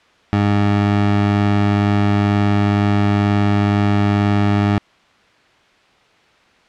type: tone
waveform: 20% pulse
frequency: 102.1 Hz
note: G#2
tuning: 29 cents flat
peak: -8 dBFS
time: 0.33-4.78 s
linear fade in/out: 0 ms
effects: white hiss -52 dBFS RMS until 6.68 s + low-pass 3000 Hz 12 dB/octave